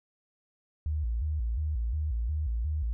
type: tone with vibrato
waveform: sine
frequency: 66.1 Hz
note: C2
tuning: 18 cents sharp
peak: -27 dBFS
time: 0.86-2.93 s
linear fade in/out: 0 ms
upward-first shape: square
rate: 2.8 Hz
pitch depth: 250 cents each way
effects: none